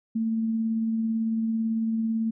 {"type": "tone with tremolo", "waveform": "sine", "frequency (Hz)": 224.2, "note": "A3", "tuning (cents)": 33, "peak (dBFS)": -22, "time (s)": [0.15, 2.31], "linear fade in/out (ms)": 10, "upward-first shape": "triangle", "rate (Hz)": 18, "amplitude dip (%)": 25, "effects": []}